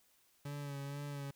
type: tone with vibrato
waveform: 40% pulse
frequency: 142 Hz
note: C#3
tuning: 42 cents sharp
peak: -40 dBFS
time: 0.45-1.31 s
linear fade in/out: 5 ms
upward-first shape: sine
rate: 2.1 Hz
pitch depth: 32 cents each way
effects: white hiss -71 dBFS RMS until 1.35 s